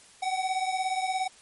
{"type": "beating tone pair", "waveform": "square", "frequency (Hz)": [750, 767], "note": ["F#5", "G5"], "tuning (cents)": [23, -38], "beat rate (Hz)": 17, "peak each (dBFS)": [-29, -32], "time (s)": [0.22, 1.28], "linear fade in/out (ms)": 10, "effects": ["white hiss -54 dBFS RMS until 1.41 s", "MP3 48 kbps"]}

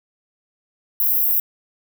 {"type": "high-pass noise", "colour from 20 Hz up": "pink", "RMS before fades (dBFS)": -18, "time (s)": [1, 1.4], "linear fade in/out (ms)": 2, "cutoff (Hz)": 12000, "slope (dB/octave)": 96, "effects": []}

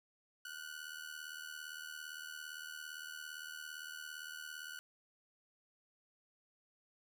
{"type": "ring-modulated tone", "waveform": "sawtooth", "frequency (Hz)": 1480, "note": "F#6", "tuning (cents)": 0, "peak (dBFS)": -39, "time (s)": [0.45, 4.79], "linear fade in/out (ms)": 0, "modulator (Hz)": 38.8, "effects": []}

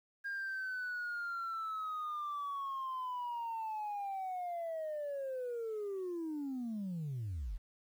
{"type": "linear sweep", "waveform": "sine", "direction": "down", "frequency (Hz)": [1619, 36.24], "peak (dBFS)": -35, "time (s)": [0.24, 7.58], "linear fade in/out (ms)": 20, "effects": ["tanh soft clip ceiling -35 dBFS", "11-bit"]}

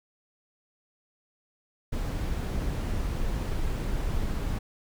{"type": "noise", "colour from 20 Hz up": "brown", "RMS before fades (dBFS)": -29, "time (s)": [1.92, 4.59], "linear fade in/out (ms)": 10, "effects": []}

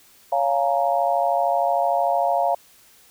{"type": "chord", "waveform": "sine", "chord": "Bb minor seventh", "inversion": "first", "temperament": "just", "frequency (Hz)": [559.4, 699.2, 839.1, 932.3], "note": ["Db5", "F5", "Ab5", "Bb5"], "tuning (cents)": [16, 2, 18, 0], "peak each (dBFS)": [-24, -20, -26, -26], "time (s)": [0.32, 2.55], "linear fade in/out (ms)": 5, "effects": ["white hiss -53 dBFS RMS until 3.1 s"]}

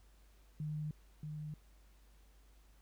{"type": "tone with echo", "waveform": "sine", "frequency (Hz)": 152, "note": "D#3", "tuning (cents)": -40, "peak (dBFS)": -37, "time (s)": [0.6, 0.91], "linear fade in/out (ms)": 2, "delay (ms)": 630, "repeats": 1, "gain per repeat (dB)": -4, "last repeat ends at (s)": 1.54, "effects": ["added 50 Hz sine -61 dBFS peak until 2.81 s", "pink hiss -71 dBFS RMS until 2.81 s"]}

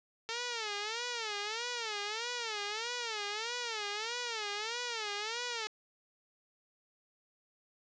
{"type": "tone with vibrato", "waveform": "5% pulse", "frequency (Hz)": 446.4, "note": "A4", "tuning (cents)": 25, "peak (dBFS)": -24, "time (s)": [0.29, 5.67], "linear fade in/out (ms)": 0, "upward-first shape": "sine", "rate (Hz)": 1.6, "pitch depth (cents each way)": 160, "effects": ["resampled to 16000 Hz", "10-bit"]}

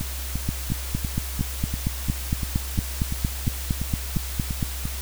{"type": "two click trains", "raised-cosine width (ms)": 5, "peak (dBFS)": [-15, -10], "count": [15, 19], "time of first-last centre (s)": [[0.01, 4.854], [0.49, 4.628]], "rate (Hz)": [2.89, 4.35], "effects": ["added 65 Hz sine -30 dBFS peak until 5.01 s", "white hiss -35 dBFS RMS until 5.01 s"]}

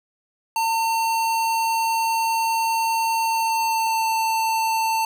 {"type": "tone with pitch glide", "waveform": "square", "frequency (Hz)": [905, 894.6], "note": ["A5", "A5"], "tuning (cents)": [48, 28], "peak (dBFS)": -20, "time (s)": [0.56, 5.05], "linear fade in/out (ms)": 2, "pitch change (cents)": -20, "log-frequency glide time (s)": [3.2, 4.12], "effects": []}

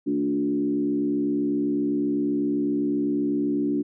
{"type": "tone with frequency modulation", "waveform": "sine", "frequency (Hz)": 290, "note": "D4", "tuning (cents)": -22, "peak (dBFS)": -21, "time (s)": [0.06, 3.83], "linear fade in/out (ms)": 20, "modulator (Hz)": 67.8, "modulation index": 0.91, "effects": []}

